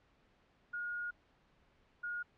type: tone bursts at uneven times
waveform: sine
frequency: 1434 Hz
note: F6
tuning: 45 cents sharp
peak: -37 dBFS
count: 2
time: 0.73-1.11 / 2.03-2.23 s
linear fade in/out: 10 ms
effects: pink hiss -70 dBFS RMS until 2.37 s + low-pass 3000 Hz 12 dB/octave